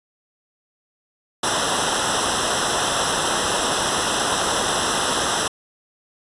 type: noise with comb filter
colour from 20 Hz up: pink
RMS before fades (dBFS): -21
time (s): 1.43-5.48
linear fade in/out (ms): 5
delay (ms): 0.44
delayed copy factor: -0.95
effects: resampled to 24000 Hz